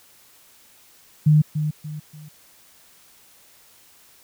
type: tone with echo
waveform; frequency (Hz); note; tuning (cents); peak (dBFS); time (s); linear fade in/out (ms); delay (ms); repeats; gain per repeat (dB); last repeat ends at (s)
sine; 152; D#3; -40; -11; 1.26-1.42; 10; 290; 3; -9; 2.29
effects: white hiss -53 dBFS RMS until 4.23 s